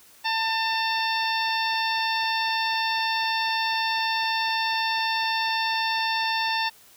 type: harmonic tone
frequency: 896 Hz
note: A5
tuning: 31 cents sharp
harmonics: 1 / 2 / 3 / 4 / 5 / 6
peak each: -26 / -29 / -31 / -32 / -33 / -34 dBFS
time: 0.24-6.7 s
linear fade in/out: 20 ms
effects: white hiss -53 dBFS RMS until 6.96 s